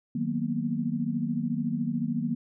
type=chord; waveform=sine; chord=B major seventh; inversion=first; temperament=equal; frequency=155.56 / 185 / 233.1 / 246.9 Hz; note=D#3 / F#3 / A#3 / B3; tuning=0 / 0 / 0 / 0 cents; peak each=-33 / -34 / -29 / -33 dBFS; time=0.15-2.35 s; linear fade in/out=5 ms; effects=none